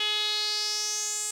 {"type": "tone with band-pass filter sweep", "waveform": "sawtooth", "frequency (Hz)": 421.9, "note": "G#4", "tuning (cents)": 27, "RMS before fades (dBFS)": -29, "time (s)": [0, 1.31], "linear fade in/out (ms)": 5, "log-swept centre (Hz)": [3200, 7900], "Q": 5, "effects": []}